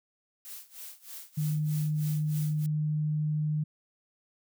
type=noise with tremolo; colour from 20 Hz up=blue; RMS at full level=-42 dBFS; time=0.45-2.66 s; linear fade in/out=0 ms; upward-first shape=sine; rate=3.2 Hz; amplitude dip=90%
type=tone; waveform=sine; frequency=152.2 Hz; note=D#3; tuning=38 cents flat; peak=-26 dBFS; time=1.37-3.64 s; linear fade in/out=10 ms
effects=none